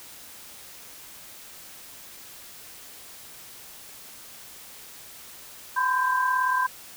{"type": "tone cluster", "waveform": "sine", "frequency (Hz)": [1008, 1046, 1579], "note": ["B5", "C6", "G6"], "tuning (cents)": [35, -1, 12], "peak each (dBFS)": [-23, -30, -26], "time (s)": [5.76, 6.67], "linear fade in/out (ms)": 10, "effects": ["white hiss -45 dBFS RMS until 6.96 s"]}